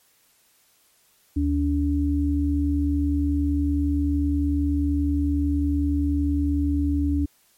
sine tone pair together, 75.9 / 286.6 Hz, D#2 / D4, -42 / -42 cents, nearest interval octave + major seventh, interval 2300 cents, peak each -22 dBFS, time 1.36-7.26 s, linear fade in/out 10 ms, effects white hiss -61 dBFS RMS until 7.57 s + MP3 64 kbps

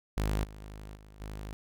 sawtooth tone with level steps, 51.91 Hz, G#1, in tune, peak -24 / -41 / -39 / -47 / -35 dBFS, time 0.17-1.53 s, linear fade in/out 0 ms, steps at 0.44 / 0.61 / 0.95 / 1.2 s, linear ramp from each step 5 ms, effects none

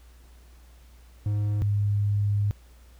triangle / sine tone pair in turn, 103.83 / 102.34 Hz, G#2 / G#2, 0 / -25 cents, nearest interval unison, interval 25 cents, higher first, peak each -21 dBFS, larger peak neither, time 1.26-1.62 / 1.62-2.51 s, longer second, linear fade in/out 0 ms, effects added 60 Hz sine -49 dBFS peak until 2.99 s + pink hiss -60 dBFS RMS until 2.99 s

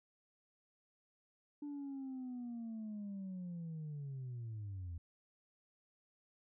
sine linear sweep, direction down, 293.7 to 82 Hz, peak -40 dBFS, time 1.62-4.98 s, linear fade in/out 5 ms, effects tanh soft clip ceiling -40 dBFS

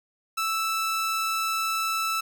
sawtooth tone, 1318.5 Hz, E6, in tune, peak -21 dBFS, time 0.37-2.21 s, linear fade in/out 10 ms, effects none

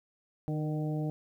harmonic tone with a mistuned harmonic, 152.7 Hz, D#3, 32 cents flat, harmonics 1 / 2 / 3 / 4 / 5, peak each -31 / -36 / -42 / -43 / -46 dBFS, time 0.48-1.1 s, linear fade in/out 0 ms, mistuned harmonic 3, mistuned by +31 cents, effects 11-bit

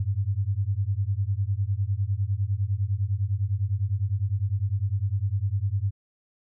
sine beating tone pair, 94.5 / 104.4 Hz, F#2 / G#2, +37 / +10 cents, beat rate 9.9 Hz, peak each -26 / -26 dBFS, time 0-5.91 s, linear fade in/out 5 ms, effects none

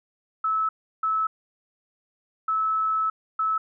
sine tone bursts at uneven times, 1302 Hz, E6, 22 cents flat, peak -21 dBFS, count 4, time 0.44-0.69 / 1.03-1.27 / 2.48-3.1 / 3.39-3.58 s, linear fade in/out 5 ms, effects none

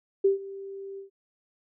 sine tone with ADSR envelope, 392 Hz, G4, in tune, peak -16 dBFS, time 0.24-1.1 s, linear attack 10 ms, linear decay 130 ms, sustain -20 dB, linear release 120 ms, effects none

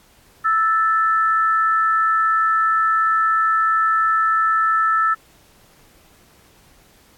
sine tone pair together, 1318.5 / 1758.6 Hz, E6 / A6, 0 / -1 cents, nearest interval perfect fourth, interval 499 cents, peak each -15 / -22 dBFS, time 0.44-5.15 s, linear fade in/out 20 ms, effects pink hiss -53 dBFS RMS until 7.17 s + AAC 64 kbps

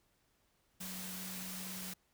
sine tone in noise, 185.4 Hz, F#3, 4 cents sharp, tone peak -47 dBFS, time 0.8-1.94 s, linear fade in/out 10 ms, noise white, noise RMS -45 dBFS, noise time 0.8-1.94 s, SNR -5 dB, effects pink hiss -75 dBFS RMS until 2.13 s

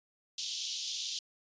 pink band-pass noise, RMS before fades -38 dBFS, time 0.38-1.19 s, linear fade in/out 2 ms, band 3100 to 6600 Hz, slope 48 dB/octave, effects resampled to 16000 Hz

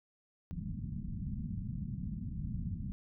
white low-pass noise, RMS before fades -39 dBFS, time 0.51-2.92 s, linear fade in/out 0 ms, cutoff 220 Hz, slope 48 dB/octave, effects none

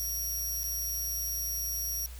15% pulse tone with dropouts, 5670 Hz, F8, 25 cents sharp, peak -26 dBFS, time 0-2.06 s, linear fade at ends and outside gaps 0 ms, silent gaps 0.633-0.64 s, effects added 60 Hz sine -41 dBFS peak until 2.19 s + white hiss -52 dBFS RMS until 2.19 s

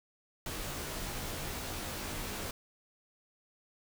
pink noise with comb filter, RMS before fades -39 dBFS, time 0.46-2.51 s, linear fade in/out 2 ms, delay 18 ms, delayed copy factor -0.85, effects none

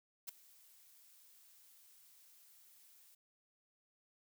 blue noise with ADSR envelope, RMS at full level -41 dBFS, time 0.27-3.15 s, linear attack 20 ms, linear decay 5 ms, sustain -23 dB, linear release 7 ms, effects none

